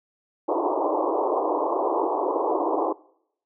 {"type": "band-pass noise", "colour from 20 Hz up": "pink", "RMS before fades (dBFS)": -24, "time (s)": [0.48, 2.93], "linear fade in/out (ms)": 10, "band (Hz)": [300, 1100], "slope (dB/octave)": 96, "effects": ["noise-tail reverb RT60 0.7 s tail -22 dB re dry"]}